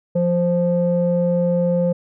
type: tone with low-pass filter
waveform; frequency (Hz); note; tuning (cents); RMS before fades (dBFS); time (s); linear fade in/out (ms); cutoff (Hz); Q
square; 174.61; F3; 0; -18; 0.15-1.93; 10; 470; 7.7
effects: none